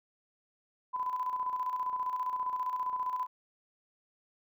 sine tone with tremolo, 1006 Hz, B5, 32 cents sharp, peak -29 dBFS, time 0.93-3.27 s, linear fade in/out 20 ms, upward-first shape square, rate 15 Hz, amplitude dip 50%, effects none

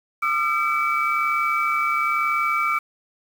sine tone cluster, 1210 / 1351 / 2296 Hz, D#6 / E6 / D7, -49 / +42 / -40 cents, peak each -23 dBFS, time 0.22-2.79 s, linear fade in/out 10 ms, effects tanh soft clip ceiling -9 dBFS + 7-bit

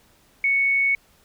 sine tone, 2217 Hz, C#7, in tune, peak -17 dBFS, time 0.44-0.95 s, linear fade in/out 2 ms, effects pink hiss -58 dBFS RMS until 1.24 s

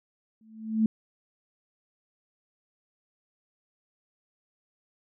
sine tone with exponential growth, 220 Hz, A3, in tune, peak -17 dBFS, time 0.41-0.86 s, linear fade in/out 2 ms, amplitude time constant 97 ms, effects none

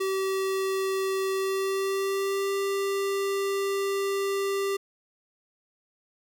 square tone with pitch glide, 384.2 to 394.5 Hz, G4 to G4, -35 to +11 cents, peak -26 dBFS, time 0-4.77 s, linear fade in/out 10 ms, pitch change +46 cents, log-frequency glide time 1.34-2.54 s, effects none

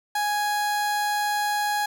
30% pulse tone, 830.6 Hz, G#5, in tune, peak -20 dBFS, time 0.15-1.86 s, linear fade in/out 5 ms, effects none

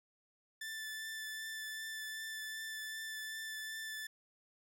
sawtooth tone with vibrato, 1760 Hz, A6, in tune, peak -38 dBFS, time 0.61-4.07 s, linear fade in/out 5 ms, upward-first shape triangle, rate 2.6 Hz, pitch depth 14 cents each way, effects none

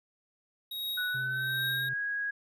square tone with tremolo, 3786 Hz, A#7, 26 cents sharp, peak -32 dBFS, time 0.71-1.89 s, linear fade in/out 5 ms, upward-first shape triangle, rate 1.3 Hz, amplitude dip 95%
sine tone with pitch glide, 1480 to 1651.7 Hz, F#6 to G#6, 0 to -10 cents, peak -30 dBFS, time 0.97-2.31 s, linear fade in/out 10 ms, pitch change +190 cents, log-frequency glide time 1.1-1.99 s
triangle tone with vibrato, 130.4 Hz, C3, 5 cents flat, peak -37 dBFS, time 1.14-1.94 s, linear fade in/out 10 ms, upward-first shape triangle, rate 18 Hz, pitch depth 31 cents each way
effects none

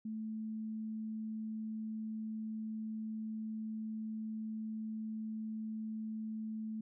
sine tone, 218.7 Hz, A3, 10 cents flat, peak -38 dBFS, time 0.05-6.81 s, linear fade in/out 5 ms, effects none

